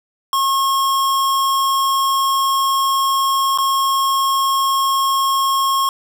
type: tone with dropouts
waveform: square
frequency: 1084 Hz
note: C#6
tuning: 39 cents flat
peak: -15 dBFS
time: 0.33-5.89 s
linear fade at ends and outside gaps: 1 ms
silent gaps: 3.576-3.585 s
effects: none